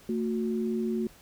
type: tone pair together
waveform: sine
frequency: 224.8 / 365 Hz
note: A3 / F#4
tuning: +37 / -24 cents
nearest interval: minor sixth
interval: 839 cents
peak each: -28 / -31 dBFS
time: 0.09-1.07 s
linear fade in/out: 2 ms
effects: pink hiss -55 dBFS RMS until 1.21 s